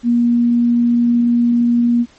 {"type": "tone", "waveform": "sine", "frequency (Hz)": 238, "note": "A#3", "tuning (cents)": 36, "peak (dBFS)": -10, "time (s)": [0.03, 2.06], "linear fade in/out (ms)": 50, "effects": ["pink hiss -49 dBFS RMS until 2.18 s", "MP3 32 kbps"]}